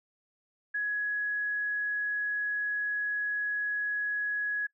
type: tone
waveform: sine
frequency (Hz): 1676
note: G#6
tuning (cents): +15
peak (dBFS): -28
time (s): 0.74-4.67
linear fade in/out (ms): 10
effects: noise-tail reverb RT60 0.1 s tail -24 dB re dry